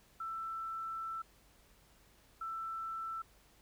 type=tone bursts at uneven times; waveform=sine; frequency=1330 Hz; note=E6; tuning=15 cents sharp; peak=-38 dBFS; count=2; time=0.2-1.22 / 2.41-3.22 s; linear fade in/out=5 ms; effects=added 50 Hz sine -70 dBFS peak until 3.61 s + pink hiss -66 dBFS RMS until 3.61 s